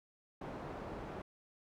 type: low-pass noise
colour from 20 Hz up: white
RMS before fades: -45 dBFS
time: 0.41-1.22 s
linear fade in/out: 5 ms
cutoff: 710 Hz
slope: 12 dB/octave
effects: none